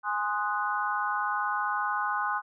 sine chord, Ab dominant seventh, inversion none, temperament equal, 830.6 / 1046.5 / 1244.5 / 1480 Hz, Ab5 / C6 / Eb6 / Gb6, 0 / 0 / 0 / 0 cents, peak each -32 dBFS, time 0.03-2.42 s, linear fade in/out 50 ms, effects none

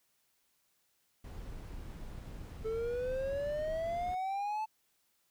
brown noise, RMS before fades -45 dBFS, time 1.24-4.15 s, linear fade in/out 5 ms
triangle exponential sweep, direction up, 436.5 to 880 Hz, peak -31 dBFS, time 2.64-4.66 s, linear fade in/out 20 ms
effects white hiss -75 dBFS RMS until 5.3 s

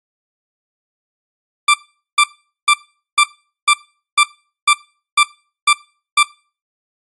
20% pulse tone bursts, 1177 Hz, D6, 3 cents sharp, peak -3 dBFS, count 10, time 1.68-6.23 s, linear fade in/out 5 ms, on 59 ms, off 440 ms, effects noise-tail reverb RT60 0.4 s tail -23 dB re dry + AAC 32 kbps

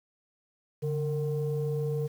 sine tone pair together, 143.6 / 457.9 Hz, D3 / A#4, -39 / -31 cents, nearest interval octave + minor sixth, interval 2008 cents, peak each -28 / -30 dBFS, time 0.82-2.08 s, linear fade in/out 20 ms, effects tanh soft clip ceiling -22 dBFS + 9-bit

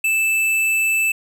sine tone with tanh clipping, 2637 Hz, E7, in tune, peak -17 dBFS, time 0.04-1.12 s, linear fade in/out 5 ms, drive 16 dB, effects none

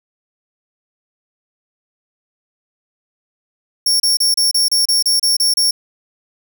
sawtooth tone bursts, 5490 Hz, F8, 31 cents flat, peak -9 dBFS, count 11, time 3.86-5.71 s, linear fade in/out 5 ms, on 140 ms, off 31 ms, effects none

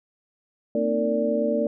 sine tone cluster, 229.1 / 259 / 305.2 / 456.5 / 582 Hz, A#3 / C4 / D#4 / A#4 / D5, -30 / -17 / -33 / -36 / -16 cents, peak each -26 / -32 / -30 / -27 / -24 dBFS, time 0.75-1.67 s, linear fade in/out 2 ms, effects none

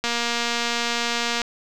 click train, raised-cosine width 0.2 ms, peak -7 dBFS, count 326, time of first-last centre 0.04-1.417 s, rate 236 Hz, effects none

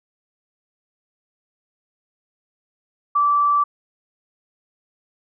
sine tone, 1162 Hz, D6, 19 cents flat, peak -14 dBFS, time 3.15-3.64 s, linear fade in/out 10 ms, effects none

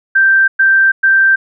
sine tone bursts, 1568 Hz, G6, in tune, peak -6 dBFS, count 3, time 0.15-1.36 s, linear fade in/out 10 ms, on 330 ms, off 110 ms, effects none

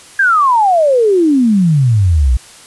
sine exponential sweep, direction down, 1646 to 57.6 Hz, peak -7 dBFS, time 0.19-2.37 s, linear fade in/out 5 ms, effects white hiss -38 dBFS RMS until 2.66 s + resampled to 24000 Hz

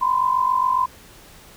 sine tone pair together, 987.8 / 1035.1 Hz, B5 / C6, 0 / -19 cents, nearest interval minor second, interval 81 cents, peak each -21 / -18 dBFS, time 0.01-0.86 s, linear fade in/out 10 ms, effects pink hiss -46 dBFS RMS until 1.56 s

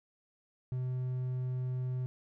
triangle tone, 127.2 Hz, C3, 48 cents flat, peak -30 dBFS, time 0.72-2.06 s, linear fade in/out 0 ms, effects none

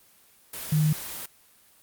sine tone in noise, 153.6 Hz, D#3, 22 cents flat, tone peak -19 dBFS, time 0.72-0.93 s, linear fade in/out 5 ms, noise white, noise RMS -36 dBFS, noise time 0.53-1.26 s, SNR +14 dB, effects white hiss -58 dBFS RMS until 1.82 s + Opus 24 kbps

